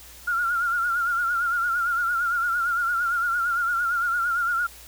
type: tone with vibrato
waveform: sine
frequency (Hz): 1400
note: F6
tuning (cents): +4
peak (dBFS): -21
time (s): 0.27-4.67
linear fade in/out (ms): 10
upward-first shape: triangle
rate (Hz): 8.8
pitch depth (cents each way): 81
effects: added 60 Hz sine -50 dBFS peak until 4.87 s + white hiss -46 dBFS RMS until 4.87 s